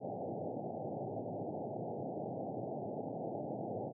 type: band-pass noise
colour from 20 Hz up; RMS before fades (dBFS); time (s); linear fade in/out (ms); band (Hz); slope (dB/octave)
white; -41; 0-3.93; 50; 100 to 800; 96
effects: none